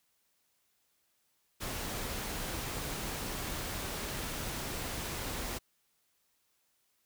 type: noise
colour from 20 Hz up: pink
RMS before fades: -38 dBFS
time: 1.6-5.59 s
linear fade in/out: 20 ms
effects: white hiss -75 dBFS RMS until 7.05 s